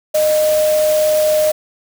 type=tone in noise; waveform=sine; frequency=614 Hz; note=D#5; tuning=23 cents flat; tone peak=-11 dBFS; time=0.14-1.52 s; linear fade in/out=10 ms; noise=white; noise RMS=-25 dBFS; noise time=0.14-1.52 s; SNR=+11 dB; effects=none